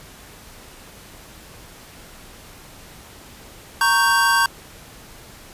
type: chord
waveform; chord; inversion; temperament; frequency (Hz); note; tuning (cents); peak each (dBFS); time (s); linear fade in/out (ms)
square; G diminished; first; equal with one note detuned; 932.3 / 1108.7 / 1562.6; Bb5 / Db6 / G6; 0 / 0 / -6; -21 / -21 / -18; 3.81-4.46; 2
effects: pink hiss -43 dBFS RMS until 5.53 s + resampled to 32000 Hz